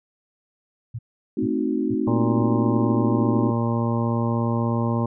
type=tone bursts; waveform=sine; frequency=116.1 Hz; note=A#2; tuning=7 cents flat; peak=-27 dBFS; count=4; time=0.94-2.426 s; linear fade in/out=10 ms; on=49 ms; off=430 ms
type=chord; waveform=sine; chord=A diminished seventh; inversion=none; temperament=equal; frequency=220 / 261.6 / 311.1 / 370 Hz; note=A3 / C4 / Eb4 / Gb4; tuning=0 / 0 / 0 / 0 cents; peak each=-27 / -25 / -25 / -28 dBFS; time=1.37-3.51 s; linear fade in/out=5 ms
type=harmonic tone; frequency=116.54 Hz; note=A#2; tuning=in tune; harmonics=1 / 2 / 3 / 4 / 5 / 7 / 8 / 9; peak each=-23 / -24 / -31 / -33 / -32 / -35 / -34 / -33 dBFS; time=2.07-5.06 s; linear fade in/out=5 ms
effects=none